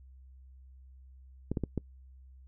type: clicks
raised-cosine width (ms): 3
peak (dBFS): -18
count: 4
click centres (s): 1.516 / 1.572 / 1.637 / 1.777
effects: noise-tail reverb RT60 0.1 s tail -25 dB re dry + added 65 Hz sine -51 dBFS peak until 2.47 s